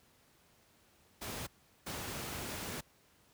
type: noise bursts at uneven times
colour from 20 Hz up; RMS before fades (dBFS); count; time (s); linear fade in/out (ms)
pink; -41; 2; 1.21-1.47 / 1.86-2.81; 10
effects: pink hiss -67 dBFS RMS until 3.33 s + high-pass 60 Hz 12 dB/octave